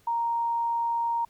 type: tone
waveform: sine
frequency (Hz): 932.3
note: A#5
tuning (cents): 0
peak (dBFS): -24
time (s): 0.07-1.25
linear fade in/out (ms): 5
effects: pink hiss -63 dBFS RMS until 1.29 s